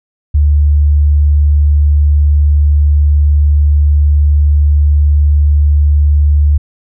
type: tone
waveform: sine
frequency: 73.42 Hz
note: D2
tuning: in tune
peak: -5 dBFS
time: 0.34-6.58 s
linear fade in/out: 10 ms
effects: none